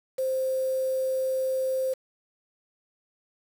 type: tone with quantisation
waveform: sine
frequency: 523.3 Hz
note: C5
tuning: in tune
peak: -24 dBFS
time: 0.18-1.94 s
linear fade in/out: 10 ms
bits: 7
effects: none